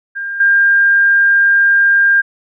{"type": "tone with level steps", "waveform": "sine", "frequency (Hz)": 1602, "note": "G6", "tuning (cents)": 37, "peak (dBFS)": [-19, -7], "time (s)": [0.15, 2.22], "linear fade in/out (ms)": 20, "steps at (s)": 0.4, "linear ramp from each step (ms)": 5, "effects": []}